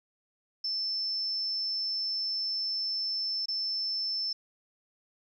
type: tone with dropouts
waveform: sine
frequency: 5300 Hz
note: E8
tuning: 9 cents sharp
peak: -29 dBFS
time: 0.64-4.33 s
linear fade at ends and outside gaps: 5 ms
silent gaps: 3.458-3.483 s
effects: 11-bit